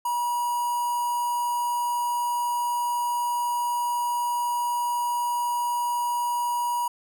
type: tone with notch filter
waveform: square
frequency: 962 Hz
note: B5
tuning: 46 cents flat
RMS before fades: -26 dBFS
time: 0.05-6.88 s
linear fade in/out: 5 ms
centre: 3700 Hz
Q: 0.53
effects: none